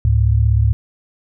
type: tone pair together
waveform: sine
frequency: 70.93 / 107.2 Hz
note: C#2 / A2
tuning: +40 / -45 cents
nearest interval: perfect fifth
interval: 715 cents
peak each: -14 / -13 dBFS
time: 0.05-0.73 s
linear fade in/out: 0 ms
effects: none